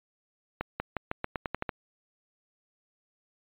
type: accelerating click train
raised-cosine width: 0.5 ms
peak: -15 dBFS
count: 10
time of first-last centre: 0.61-1.692 s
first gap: 190 ms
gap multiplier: 0.88
effects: resampled to 8000 Hz